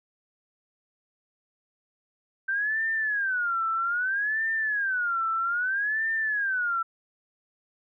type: tone with vibrato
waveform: sine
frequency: 1546 Hz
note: G6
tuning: 24 cents flat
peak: -24 dBFS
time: 2.48-6.83 s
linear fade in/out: 10 ms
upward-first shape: sine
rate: 0.62 Hz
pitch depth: 260 cents each way
effects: none